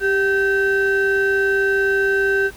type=ring-modulated tone; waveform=triangle; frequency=578 Hz; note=D5; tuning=28 cents flat; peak=-10 dBFS; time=0-2.51 s; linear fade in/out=50 ms; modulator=972 Hz; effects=added 50 Hz sine -44 dBFS peak until 2.56 s + pink hiss -43 dBFS RMS until 2.56 s